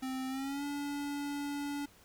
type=tone with pitch glide; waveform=square; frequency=261.2 to 286.5 Hz; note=C4 to D4; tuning=-3 to -43 cents; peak=-36 dBFS; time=0.02-1.86 s; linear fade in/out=10 ms; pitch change=+160 cents; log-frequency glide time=0.28-0.64 s; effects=pink hiss -61 dBFS RMS until 2.04 s